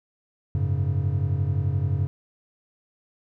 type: chord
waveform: triangle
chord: F# suspended second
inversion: none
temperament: just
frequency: 92.5 / 104.06 / 138.75 Hz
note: F#2 / G#2 / C#3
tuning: 0 / +4 / +2 cents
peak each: -23 / -25 / -24 dBFS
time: 0.55-2.07 s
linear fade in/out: 0 ms
effects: none